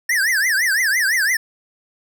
square tone with vibrato, 1778 Hz, A6, 18 cents sharp, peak -16 dBFS, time 0.09-1.37 s, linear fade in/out 5 ms, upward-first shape triangle, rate 5.9 Hz, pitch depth 290 cents each way, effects none

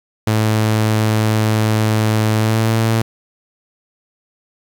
sawtooth tone with pitch glide, 108.9 to 112.35 Hz, A2 to A2, -17 to +37 cents, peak -9 dBFS, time 0.27-3.02 s, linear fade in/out 5 ms, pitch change +54 cents, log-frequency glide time 2.38-2.66 s, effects 7-bit

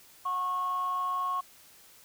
sine tone pair together, 730 / 1093.8 Hz, F#5 / C#6, -24 / -23 cents, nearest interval perfect fifth, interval 701 cents, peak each -38 / -27 dBFS, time 0.25-1.41 s, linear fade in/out 10 ms, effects tanh soft clip ceiling -24 dBFS + white hiss -56 dBFS RMS until 2.04 s

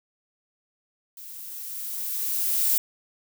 violet noise with level ramp, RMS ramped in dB -42 to -21 dBFS, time 1.17-2.78 s, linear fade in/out 2 ms, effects none

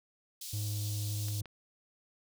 pink high-pass noise, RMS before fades -43 dBFS, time 0.41-1.41 s, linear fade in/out 5 ms, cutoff 3800 Hz, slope 24 dB/octave
triangle tone, 103.83 Hz, G#2, in tune, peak -31 dBFS, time 0.53-1.42 s, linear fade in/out 5 ms
clicks, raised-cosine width 0.3 ms, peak -32 dBFS, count 2, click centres 1.284 / 1.457 s
effects none

